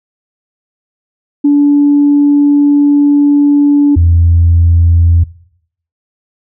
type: tone pair in turn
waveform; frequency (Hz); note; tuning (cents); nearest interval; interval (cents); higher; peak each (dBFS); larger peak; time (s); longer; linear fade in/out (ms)
sine; 288.3 / 84.68; D4 / E2; -32 / +47; octave + major sixth; 2121; first; -3; neither; 1.44-3.96 / 3.96-5.24; first; 10
effects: noise-tail reverb RT60 0.7 s tail -21 dB re dry + tanh soft clip ceiling 0 dBFS